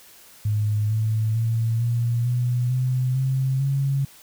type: tone with pitch steps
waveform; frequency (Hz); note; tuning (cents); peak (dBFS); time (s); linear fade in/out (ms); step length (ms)
sine; 105.7 / 109.74 / 113.94 / 118.3 / 122.83 / 127.53 / 132.41 / 137.47; G#2 / A2 / A#2 / A#2 / B2 / C3 / C3 / C#3; +31 / -4 / -39 / +26 / -9 / -44 / +21 / -14; -19; 0.45-4.05; 5; 450
effects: white hiss -49 dBFS RMS until 4.22 s